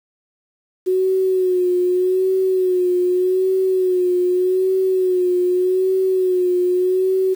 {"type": "tone with vibrato", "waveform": "sine", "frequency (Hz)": 368.4, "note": "F#4", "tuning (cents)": -7, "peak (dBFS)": -14, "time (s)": [0.86, 7.35], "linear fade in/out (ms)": 20, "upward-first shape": "sine", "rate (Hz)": 0.83, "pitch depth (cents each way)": 45, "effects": ["7-bit"]}